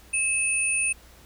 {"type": "tone pair together", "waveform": "sine", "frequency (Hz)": [2594, 9244], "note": ["E7", "D9"], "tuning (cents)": [-28, -28], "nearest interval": "octave + minor seventh", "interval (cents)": 2200, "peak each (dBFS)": [-24, -25], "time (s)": [0.13, 0.93], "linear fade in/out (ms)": 10, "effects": ["added 60 Hz sine -52 dBFS peak until 1.25 s", "pink hiss -53 dBFS RMS until 1.25 s"]}